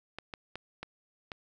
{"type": "clicks", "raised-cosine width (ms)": 0.3, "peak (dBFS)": -23, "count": 5, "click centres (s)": [0.186, 0.338, 0.556, 0.83, 1.318], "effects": []}